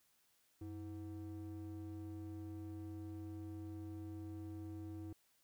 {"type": "ring-modulated tone", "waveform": "triangle", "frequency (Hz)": 207.7, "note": "G#3", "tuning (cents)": 0, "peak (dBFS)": -40, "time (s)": [0.61, 5.13], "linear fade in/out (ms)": 5, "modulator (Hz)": 114, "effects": ["white hiss -75 dBFS RMS until 5.43 s"]}